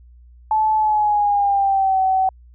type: tone with pitch glide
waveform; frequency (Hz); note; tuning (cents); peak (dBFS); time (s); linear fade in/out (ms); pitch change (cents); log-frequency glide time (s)
sine; 867 to 759.1; A5 to F#5; -26 to +44; -14; 0.51-2.29; 2; -230; 0.76-2
effects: added 60 Hz sine -43 dBFS peak until 2.54 s